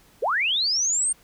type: linear sweep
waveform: sine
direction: up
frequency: 375.9 to 8870 Hz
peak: -20 dBFS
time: 0.22-1.13 s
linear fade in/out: 10 ms
effects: pink hiss -56 dBFS RMS until 1.23 s